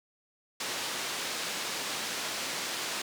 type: band-pass noise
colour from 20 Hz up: white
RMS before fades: -35 dBFS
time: 0.6-3.02 s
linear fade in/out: 5 ms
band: 190 to 5700 Hz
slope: 12 dB/octave
effects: none